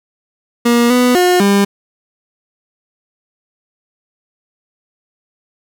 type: tone with pitch steps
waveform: 30% pulse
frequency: 237.5 / 247.8 / 359.4 / 200 Hz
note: A#3 / B3 / F4 / G3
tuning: +33 / +6 / +50 / +35 cents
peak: -6 dBFS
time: 0.65-1.65 s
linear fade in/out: 10 ms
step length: 250 ms
effects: none